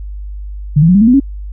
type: tone with pitch steps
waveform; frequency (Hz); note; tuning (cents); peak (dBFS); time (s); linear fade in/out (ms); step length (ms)
sine; 147.5 / 163.66 / 181.59 / 201.5 / 223.6 / 248.1 / 275.2; D3 / E3 / F#3 / G3 / A3 / B3 / C#4; +8 / -12 / -32 / +48 / +28 / +8 / -12; -4; 0.76-1.201; 10; 63
effects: added 50 Hz sine -22 dBFS peak until 1.52 s